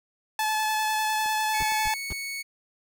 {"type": "tone with vibrato", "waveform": "sawtooth", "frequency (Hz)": 864, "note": "A5", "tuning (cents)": -32, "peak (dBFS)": -20, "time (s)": [0.39, 1.94], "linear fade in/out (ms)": 2, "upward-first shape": "square", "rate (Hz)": 10, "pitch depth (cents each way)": 10}
{"type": "clicks", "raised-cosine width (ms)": 1, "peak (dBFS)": -30, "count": 2, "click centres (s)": [1.26, 1.721]}
{"type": "tone", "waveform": "sawtooth", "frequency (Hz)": 2217, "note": "C#7", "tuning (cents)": 0, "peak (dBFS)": -28, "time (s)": [1.53, 2.43], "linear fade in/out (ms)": 20}
{"type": "noise bursts", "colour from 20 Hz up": "brown", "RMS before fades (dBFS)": -33, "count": 3, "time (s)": [1.6, 2.13], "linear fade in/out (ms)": 5, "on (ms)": 30, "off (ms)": 220}
{"effects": []}